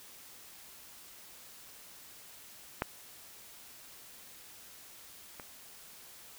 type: clicks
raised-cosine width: 0.5 ms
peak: -15 / -29 dBFS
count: 2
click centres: 2.821 / 5.398 s
effects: white hiss -53 dBFS RMS until 6.38 s